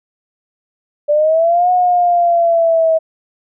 sine linear two-way sweep, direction up then down, 583 to 728 to 641 Hz, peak -9 dBFS, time 1.08-2.99 s, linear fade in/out 20 ms, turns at 1.71 s, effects none

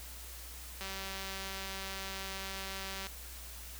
click train, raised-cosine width 0.2 ms, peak -24 dBFS, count 437, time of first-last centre 0.81-3.069 s, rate 193 Hz, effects added 60 Hz sine -48 dBFS peak until 3.79 s + white hiss -49 dBFS RMS until 3.79 s

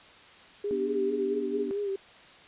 sine tone with vibrato, 400 Hz, G4, 35 cents sharp, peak -28 dBFS, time 0.64-1.96 s, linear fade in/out 5 ms, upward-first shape sine, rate 4.5 Hz, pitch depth 53 cents each way
sine chord, G major, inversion first, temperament equal, 246.9 / 293.7 / 392 Hz, B3 / D4 / G4, 0 / 0 / 0 cents, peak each -35 dBFS, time 0.71-1.71 s, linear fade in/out 0 ms
effects white hiss -52 dBFS RMS until 2.47 s + resampled to 8000 Hz

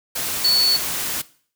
sine tone in noise, 4435 Hz, C#8, in tune, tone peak -13 dBFS, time 0.44-0.77 s, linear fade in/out 10 ms, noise white, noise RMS -25 dBFS, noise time 0.15-1.22 s, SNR +9 dB, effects noise-tail reverb RT60 0.5 s tail -19 dB re dry

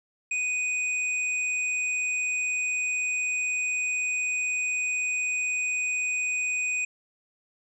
square tone, 2489 Hz, D#7, in tune, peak -26 dBFS, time 0.31-6.85 s, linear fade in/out 5 ms, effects resampled to 24000 Hz

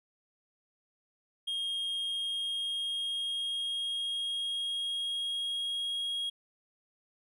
triangle tone with pitch glide, 3242 to 3283 Hz, G#7 to G#7, -42 to -21 cents, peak -30 dBFS, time 1.47-6.3 s, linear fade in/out 10 ms, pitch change +21 cents, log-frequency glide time 2-6.1 s, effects none

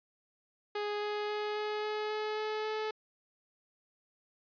sawtooth tone with pitch steps, 415.3 / 417.7 / 420.1 / 422.6 / 425 / 427.5 / 429.9 / 432.4 Hz, G#4 / G#4 / G#4 / G#4 / G#4 / A4 / A4 / A4, 0 / +10 / +20 / +30 / +40 / -50 / -40 / -30 cents, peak -29 dBFS, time 0.75-2.91 s, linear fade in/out 5 ms, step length 270 ms, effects resampled to 11025 Hz

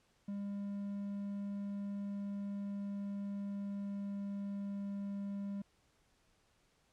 triangle tone with pitch glide, 201 to 199.73 Hz, G3 to G3, +44 to +33 cents, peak -36 dBFS, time 0.28-5.62 s, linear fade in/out 5 ms, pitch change -11 cents, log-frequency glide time 1.94-5.25 s, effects pink hiss -73 dBFS RMS until 6.92 s + low-pass 9000 Hz 12 dB/octave

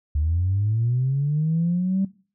sine linear sweep, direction up, 71.7 to 196 Hz, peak -18 dBFS, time 0.15-2.05 s, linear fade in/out 5 ms, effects noise-tail reverb RT60 0.4 s tail -20 dB re dry + tanh soft clip ceiling -14 dBFS

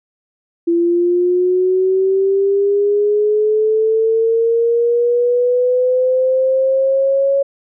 sine linear sweep, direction up, 337.7 to 555 Hz, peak -11 dBFS, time 0.67-7.43 s, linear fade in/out 10 ms, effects none

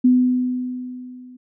sine tone with level ramp, 251.1 Hz, B3, 29 cents sharp, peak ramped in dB -9 to -39 dBFS, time 0.04-1.37 s, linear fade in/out 10 ms, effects none

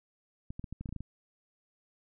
clicks, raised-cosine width 5 ms, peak -27 dBFS, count 10, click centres 0.505 / 0.595 / 0.642 / 0.726 / 0.81 / 0.858 / 0.891 / 0.926 / 0.963 / 1.006 s, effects none

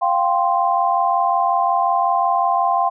sine chord, F suspended second, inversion none, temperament equal, 698.5 / 784 / 1046.5 Hz, F5 / G5 / C6, 0 / 0 / 0 cents, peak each -19 dBFS, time 0.01-2.9 s, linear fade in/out 20 ms, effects none

